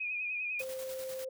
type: tone with vibrato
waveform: sine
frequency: 2474 Hz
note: D#7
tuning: 10 cents flat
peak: -33 dBFS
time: 0-0.62 s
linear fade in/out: 10 ms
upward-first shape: triangle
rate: 10 Hz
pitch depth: 64 cents each way
type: noise with tremolo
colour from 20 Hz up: white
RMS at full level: -46 dBFS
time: 0.59-1.25 s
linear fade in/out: 5 ms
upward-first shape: square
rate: 10 Hz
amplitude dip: 45%
type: tone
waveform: sine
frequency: 523.3 Hz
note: C5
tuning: in tune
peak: -37 dBFS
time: 0.6-1.29 s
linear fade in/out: 5 ms
effects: none